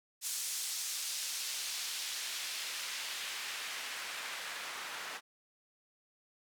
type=noise with band-pass filter sweep; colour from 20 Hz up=white; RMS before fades=-40 dBFS; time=0.21-5.21 s; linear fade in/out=50 ms; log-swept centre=7000 to 1300 Hz; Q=0.84; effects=none